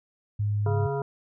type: tone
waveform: sine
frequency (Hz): 103.83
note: G#2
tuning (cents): 0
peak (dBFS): -23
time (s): 0.39-0.87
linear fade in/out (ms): 10
type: harmonic tone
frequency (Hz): 138.59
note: C#3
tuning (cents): 0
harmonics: 1 / 3 / 5 / 7 / 9 / 10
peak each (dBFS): -30 / -29 / -35 / -36 / -46 / -43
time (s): 0.66-1.02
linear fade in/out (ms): 2
effects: none